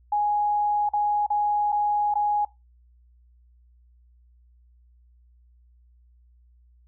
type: tone with dropouts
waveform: sine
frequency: 830.6 Hz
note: G#5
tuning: in tune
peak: -20 dBFS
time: 0.12-2.45 s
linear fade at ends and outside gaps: 5 ms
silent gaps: 0.891-0.934 / 1.265-1.302 / 1.721-1.725 / 2.141-2.154 s
effects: noise-tail reverb RT60 0.2 s tail -18 dB re dry + added 60 Hz sine -54 dBFS peak until 6.87 s